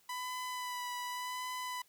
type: tone with vibrato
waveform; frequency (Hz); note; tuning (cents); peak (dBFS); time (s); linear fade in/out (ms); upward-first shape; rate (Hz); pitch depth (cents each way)
sawtooth; 995; B5; +13; -34; 0.09-1.82; 5; sine; 0.88; 19
effects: white hiss -68 dBFS RMS until 1.88 s